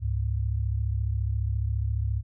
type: tone pair together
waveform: sine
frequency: 69.3 / 103.83 Hz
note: C#2 / G#2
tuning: 0 / 0 cents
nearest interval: perfect fifth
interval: 700 cents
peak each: -27 dBFS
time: 0-2.23 s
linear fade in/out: 50 ms
effects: none